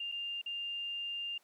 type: tone with dropouts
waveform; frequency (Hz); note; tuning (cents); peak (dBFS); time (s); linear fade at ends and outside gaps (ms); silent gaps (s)
sine; 2800; F7; +4; -36; 0-1.38; 5; 0.117-0.121 / 0.416-0.46
effects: pink hiss -69 dBFS RMS until 1.43 s + high-pass 400 Hz 12 dB/octave